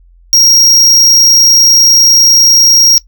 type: tone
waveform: square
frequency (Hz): 5610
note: F8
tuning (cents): +7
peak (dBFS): -4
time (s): 0.33-2.98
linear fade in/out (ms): 0
effects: noise-tail reverb RT60 0.1 s tail -19 dB re dry + added 43 Hz sine -39 dBFS peak until 3.07 s